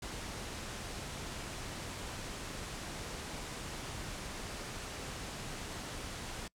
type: low-pass noise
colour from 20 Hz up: pink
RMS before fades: -43 dBFS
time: 0.02-6.48 s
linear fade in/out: 5 ms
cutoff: 9600 Hz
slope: 24 dB/octave
effects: noise-tail reverb RT60 0.1 s tail -25 dB re dry